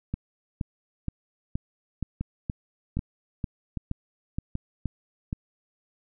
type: two click trains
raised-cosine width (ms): 5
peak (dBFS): -16 / -17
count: 12 / 4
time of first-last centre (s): 0.14-5.329 / 2.21-4.554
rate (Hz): 2.12 / 1.28
effects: none